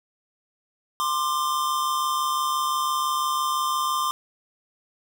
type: tone pair together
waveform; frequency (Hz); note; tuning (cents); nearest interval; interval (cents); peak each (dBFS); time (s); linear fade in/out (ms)
square; 1046.5 / 1192.4; C6 / D6; 0 / +26; major second; 226; -26; 1-4.11; 0
effects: none